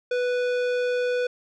sine tone with tanh clipping, 493.9 Hz, B4, in tune, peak -24 dBFS, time 0.11-1.27 s, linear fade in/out 5 ms, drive 16 dB, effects none

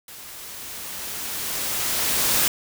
white noise with level ramp, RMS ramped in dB -41 to -19 dBFS, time 0.08-2.48 s, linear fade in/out 2 ms, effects none

